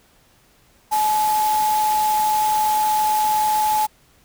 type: tone in noise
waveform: sine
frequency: 855 Hz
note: A5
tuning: 50 cents flat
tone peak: -16 dBFS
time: 0.91-3.87 s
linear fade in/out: 20 ms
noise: white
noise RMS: -29 dBFS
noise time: 0.91-3.87 s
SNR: +10 dB
effects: pink hiss -56 dBFS RMS until 4.24 s